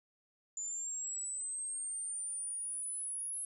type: linear sweep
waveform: sine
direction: up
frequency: 7040 to 10670 Hz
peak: -37 dBFS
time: 0.57-3.45 s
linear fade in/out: 2 ms
effects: none